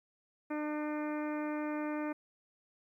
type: harmonic tone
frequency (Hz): 300.9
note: D4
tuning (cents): +42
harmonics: 1 / 2 / 3 / 4 / 5 / 6 / 7 / 8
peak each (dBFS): -35 / -41 / -45 / -47 / -49 / -51 / -52 / -53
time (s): 0.5-2.13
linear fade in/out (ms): 10
effects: 12-bit